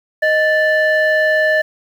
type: tone pair together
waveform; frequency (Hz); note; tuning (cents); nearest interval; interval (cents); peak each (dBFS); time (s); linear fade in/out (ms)
sine; 622 / 1759.3; D#5 / A6; -1 / -1; octave + tritone; 1800; -12; 0.22-1.62; 10
effects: tanh soft clip ceiling -8 dBFS + 7-bit